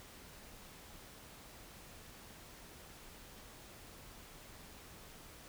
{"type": "silence", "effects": ["pink hiss -55 dBFS RMS until 5.48 s"]}